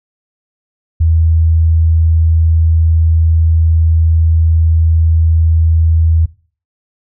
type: tone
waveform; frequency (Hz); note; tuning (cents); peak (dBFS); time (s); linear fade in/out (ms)
sine; 81.2; E2; -26; -7; 1-6.26; 10
effects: noise-tail reverb RT60 0.4 s tail -19 dB re dry